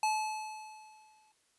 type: tone with exponential decay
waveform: square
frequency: 863 Hz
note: A5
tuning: 34 cents flat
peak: -27 dBFS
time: 0.03-1.32 s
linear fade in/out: 2 ms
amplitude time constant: 280 ms
effects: white hiss -72 dBFS RMS until 1.58 s + resampled to 24000 Hz